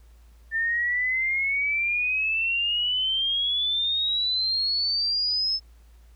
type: exponential sweep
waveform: sine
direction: up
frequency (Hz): 1788 to 5260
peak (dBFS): -22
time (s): 0.51-5.6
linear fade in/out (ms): 50
effects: added 57 Hz sine -49 dBFS peak until 6.15 s + pink hiss -64 dBFS RMS until 6.15 s